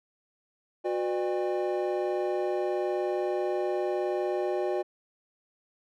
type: tone cluster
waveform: triangle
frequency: 363.7 / 499.9 / 599 / 804 Hz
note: F#4 / B4 / D5 / G5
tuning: -30 / +21 / +34 / +44 cents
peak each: -27 / -34 / -30 / -34 dBFS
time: 0.84-4.83 s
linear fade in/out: 20 ms
effects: none